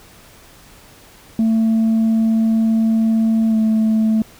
sine tone with pitch glide, 223.5 to 219.7 Hz, A3 to A3, +27 to -2 cents, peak -10 dBFS, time 1.39-4.22 s, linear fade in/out 2 ms, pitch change -29 cents, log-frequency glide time 3.49-3.56 s, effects tanh soft clip ceiling -11 dBFS + pink hiss -45 dBFS RMS until 4.39 s

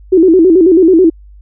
sine tone with vibrato, 349.2 Hz, F4, in tune, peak -3 dBFS, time 0.12-1.1 s, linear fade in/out 10 ms, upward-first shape square, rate 9.2 Hz, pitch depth 120 cents each way, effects added 50 Hz sine -34 dBFS peak until 1.41 s

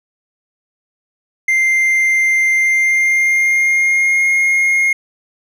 triangle tone with pitch glide, 2093 to 2141 Hz, C7 to C7, 0 to +39 cents, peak -9 dBFS, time 1.48-4.93 s, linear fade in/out 5 ms, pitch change +39 cents, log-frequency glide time 2.53-4.28 s, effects none

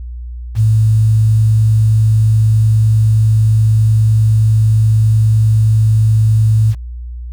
sine tone with quantisation, 109.6 Hz, A2, 6 cents flat, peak -7 dBFS, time 0.55-6.75 s, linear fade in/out 50 ms, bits 6, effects added 60 Hz sine -23 dBFS peak until 7.32 s

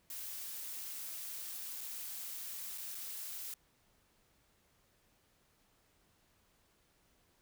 blue noise with dropouts, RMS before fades -44 dBFS, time 0.1-3.54 s, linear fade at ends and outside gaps 1 ms, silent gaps 1.808-1.811 / 2.777-2.781 / 2.947-2.951 s, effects pink hiss -72 dBFS RMS until 7.41 s

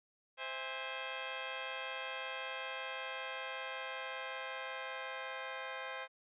10% pulse chord, C augmented, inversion none, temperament just, 523.3 / 654.1 / 817.6 Hz, C5 / E5 / G#5, 0 / -14 / -27 cents, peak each -34 / -38 / -37 dBFS, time 0.37-6.08 s, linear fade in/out 50 ms, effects resampled to 8000 Hz

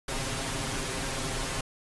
pink noise with comb filter, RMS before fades -32 dBFS, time 0.08-1.61 s, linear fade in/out 5 ms, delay 7.5 ms, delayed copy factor +0.75, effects resampled to 24000 Hz

